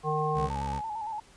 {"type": "harmonic tone", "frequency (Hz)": 153.2, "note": "D#3", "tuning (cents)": -27, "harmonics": [1, 3, 5, 7], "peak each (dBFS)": [-31, -31, -31, -31], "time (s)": [0.03, 0.5], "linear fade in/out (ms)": 50}
{"type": "tone", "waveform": "20% pulse", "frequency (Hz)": 68.9, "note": "C#2", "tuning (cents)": -10, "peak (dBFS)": -28, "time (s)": [0.34, 0.82], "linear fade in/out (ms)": 50}
{"type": "tone with vibrato", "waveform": "sine", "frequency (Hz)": 869, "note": "A5", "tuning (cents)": -22, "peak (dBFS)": -32, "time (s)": [0.5, 1.2], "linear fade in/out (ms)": 5, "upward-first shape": "square", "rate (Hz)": 8.8, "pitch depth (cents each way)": 52}
{"effects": ["pink hiss -57 dBFS RMS until 1.36 s", "resampled to 22050 Hz"]}